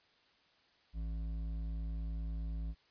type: tone with hard clipping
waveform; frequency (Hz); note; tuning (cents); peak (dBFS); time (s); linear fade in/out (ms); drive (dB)
triangle; 54.8; A1; -6; -38; 0.93-2.75; 50; 12
effects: white hiss -69 dBFS RMS until 2.9 s + resampled to 11025 Hz